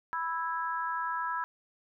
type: harmonic tone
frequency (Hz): 329.6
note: E4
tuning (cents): 0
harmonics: 3 / 4 / 5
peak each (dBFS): -33 / -35 / -37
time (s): 0.13-1.44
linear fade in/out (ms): 0
effects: none